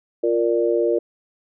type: chord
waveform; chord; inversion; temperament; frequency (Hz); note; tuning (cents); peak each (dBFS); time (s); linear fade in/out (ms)
sine; Bb major; second; equal; 349.2 / 466.2 / 587.3; F4 / Bb4 / D5; 0 / 0 / 0; -20 / -20 / -23; 0.23-0.99; 10
effects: none